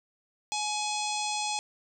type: harmonic tone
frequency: 843 Hz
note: G#5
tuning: 26 cents sharp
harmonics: 1 / 3 / 4 / 5 / 6 / 7 / 8 / 9 / 10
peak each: -32 / -37 / -38 / -39 / -40 / -40 / -41 / -42 / -42 dBFS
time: 0.52-1.59 s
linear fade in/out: 0 ms
effects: none